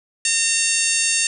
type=harmonic tone; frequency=911 Hz; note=A#5; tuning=40 cents flat; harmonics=2 / 3 / 4 / 5 / 6 / 7 / 8 / 9 / 10; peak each=-29 / -23 / -29 / -27 / -29 / -24 / -25 / -26 / -24 dBFS; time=0.25-1.27 s; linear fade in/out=2 ms; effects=none